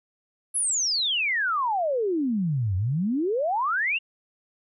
sine exponential two-way sweep, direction down then up, 11200 to 88.7 to 2890 Hz, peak -22 dBFS, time 0.54-3.99 s, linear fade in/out 20 ms, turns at 2.76 s, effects none

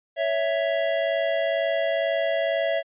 square tone pair together, 557.2 / 659.3 Hz, C#5 / E5, +9 / 0 cents, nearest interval minor third, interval 291 cents, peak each -27 / -24 dBFS, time 0.16-2.83 s, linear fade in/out 50 ms, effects resampled to 8000 Hz

